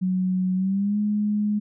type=tone with pitch glide; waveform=sine; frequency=185 to 208.9 Hz; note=F#3 to G#3; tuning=0 to +10 cents; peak=-20 dBFS; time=0.01-1.6 s; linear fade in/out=20 ms; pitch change=+210 cents; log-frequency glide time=0.55-0.98 s; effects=none